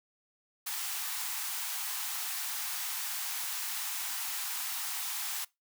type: high-pass noise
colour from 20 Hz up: white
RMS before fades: -36 dBFS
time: 0.66-5.45 s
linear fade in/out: 10 ms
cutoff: 730 Hz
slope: 96 dB/octave
effects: noise-tail reverb RT60 0.2 s tail -22 dB re dry